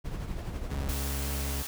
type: noise with tremolo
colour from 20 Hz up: brown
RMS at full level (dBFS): -33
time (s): 0.04-0.94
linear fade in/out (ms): 20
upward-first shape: triangle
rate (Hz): 12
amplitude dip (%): 50
type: tone with vibrato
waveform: 40% pulse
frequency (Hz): 69.3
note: C#2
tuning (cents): 0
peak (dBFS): -30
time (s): 0.7-1.63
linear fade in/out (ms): 10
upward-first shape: square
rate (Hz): 5.5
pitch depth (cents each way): 8
type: noise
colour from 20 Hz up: white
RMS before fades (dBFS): -38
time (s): 0.89-1.67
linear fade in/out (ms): 0
effects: none